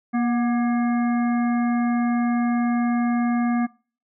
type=harmonic tone with a mistuned harmonic; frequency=237.7 Hz; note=A#3; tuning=34 cents sharp; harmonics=1 / 3 / 5 / 7 / 9; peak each=-19 / -29 / -33 / -36 / -38 dBFS; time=0.13-3.67 s; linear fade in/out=20 ms; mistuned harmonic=3; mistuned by=+40 cents; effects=noise-tail reverb RT60 0.4 s tail -23 dB re dry